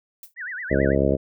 violet noise with exponential decay, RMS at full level -36 dBFS, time 0.23-0.34 s, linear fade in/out 2 ms, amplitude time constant 23 ms
sine tone with vibrato, 1710 Hz, A6, 50 cents flat, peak -29 dBFS, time 0.36-0.96 s, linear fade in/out 50 ms, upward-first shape sine, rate 9.1 Hz, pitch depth 280 cents each way
harmonic tone, 68.7 Hz, C#2, 15 cents flat, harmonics 1 / 2 / 3 / 4 / 5 / 6 / 7 / 8 / 9, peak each -26 / -26 / -26 / -26 / -26 / -26 / -26 / -26 / -26 dBFS, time 0.7-1.17 s, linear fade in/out 20 ms
effects none

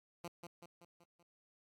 10% pulse tone with echo, 172.3 Hz, F3, 23 cents flat, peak -35 dBFS, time 0.24-0.28 s, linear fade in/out 5 ms, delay 190 ms, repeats 5, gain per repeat -5 dB, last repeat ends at 1.23 s, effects AAC 64 kbps

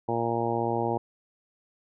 harmonic tone, 116.7 Hz, A#2, 2 cents sharp, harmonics 1 / 2 / 3 / 4 / 5 / 6 / 7 / 8, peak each -34 / -34 / -31 / -32 / -35 / -35 / -31 / -35 dBFS, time 0.08-0.98 s, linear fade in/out 10 ms, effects none

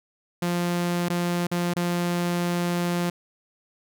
sawtooth tone with dropouts, 174.61 Hz, F3, in tune, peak -19 dBFS, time 0.42-3.1 s, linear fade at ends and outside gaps 5 ms, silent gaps 1.086-1.099 / 1.47-1.514 / 1.737-1.763 s, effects none

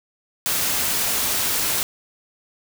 white noise, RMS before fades -22 dBFS, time 0.46-1.83 s, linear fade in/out 0 ms, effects none

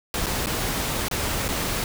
pink noise with dropouts, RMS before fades -26 dBFS, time 0.14-1.84 s, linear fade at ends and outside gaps 1 ms, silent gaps 0.261-0.266 / 0.46-0.469 / 1.084-1.112 / 1.482-1.488 s, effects none

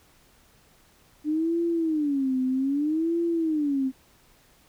sine tone with vibrato, 295.6 Hz, D4, 11 cents sharp, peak -22 dBFS, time 1.24-3.92 s, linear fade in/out 50 ms, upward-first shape sine, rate 0.63 Hz, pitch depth 240 cents each way, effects pink hiss -59 dBFS RMS until 4.68 s

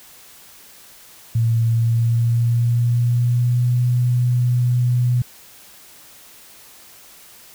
sine tone with pitch glide, 114.7 to 122.93 Hz, A#2 to B2, -28 to -8 cents, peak -14 dBFS, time 1.35-5.22 s, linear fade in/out 5 ms, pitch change +120 cents, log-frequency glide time 1.68-3.73 s, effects white hiss -45 dBFS RMS until 7.54 s

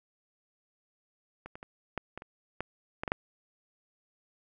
clicks, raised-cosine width 0.5 ms, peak -28 / -28 / -28 / -17 / -24 / -29 / -18 / -18 / -17 / -11 dBFS, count 10, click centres 1.46 / 1.555 / 1.629 / 1.977 / 2.176 / 2.221 / 2.606 / 3.035 / 3.078 / 3.119 s, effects none

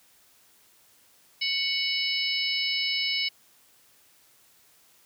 harmonic tone with a mistuned harmonic, 740 Hz, F#5, in tune, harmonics 3 / 4 / 5 / 6 / 7, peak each -30 / -30 / -33 / -34 / -31 dBFS, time 1.41-3.29 s, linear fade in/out 10 ms, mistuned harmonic 5, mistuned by +100 cents, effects white hiss -60 dBFS RMS until 5.05 s + high-pass 60 Hz 12 dB/octave

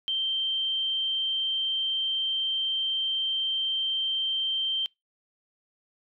sine tone, 3136 Hz, G7, in tune, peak -25 dBFS, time 0.08-4.86 s, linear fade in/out 0 ms, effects noise-tail reverb RT60 0.2 s tail -25 dB re dry

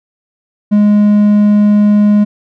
triangle tone, 207.7 Hz, G#3, in tune, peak -3 dBFS, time 0.71-2.25 s, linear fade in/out 20 ms, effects none

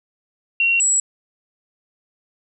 sine tone pair in turn, 2742 / 7756 Hz, F7 / B8, -32 / -32 cents, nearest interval octave + tritone, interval 1800 cents, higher second, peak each -14 dBFS, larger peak neither, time 0.6-0.8 / 0.8-1 s, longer neither, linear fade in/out 2 ms, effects none

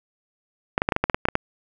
clicks, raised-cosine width 0.5 ms, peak -4 dBFS, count 11, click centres 0.779 / 0.819 / 0.889 / 0.922 / 0.964 / 1.04 / 1.098 / 1.145 / 1.254 / 1.286 / 1.354 s, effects none

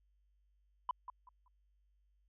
sine tone with echo, 1000 Hz, B5, 21 cents sharp, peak -30 dBFS, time 0.89-0.91 s, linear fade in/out 2 ms, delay 190 ms, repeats 3, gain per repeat -12 dB, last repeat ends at 1.48 s, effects tanh soft clip ceiling -29 dBFS + added 50 Hz sine -70 dBFS peak until 2.28 s

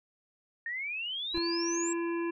sine exponential sweep, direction up, 1816 to 7710 Hz, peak -33 dBFS, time 0.66-1.93 s, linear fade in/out 2 ms
brown noise with exponential growth, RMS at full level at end -34 dBFS, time 1.3-1.38 s, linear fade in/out 1 ms, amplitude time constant 16 ms
harmonic tone, 338.6 Hz, E4, 46 cents sharp, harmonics 1 / 3 / 5 / 7 / 8, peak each -30 / -40 / -44 / -47 / -48 dBFS, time 1.34-2.31 s, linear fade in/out 10 ms
effects none

